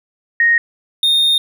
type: tone pair in turn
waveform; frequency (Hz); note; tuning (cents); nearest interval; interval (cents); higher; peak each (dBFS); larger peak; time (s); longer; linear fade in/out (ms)
sine / triangle; 1864.7 / 3674; A#6 / A#7; 0 / -26; octave; 1174; second; -9; neither; 0.4-0.58 / 1.03-1.38; second; 2
effects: none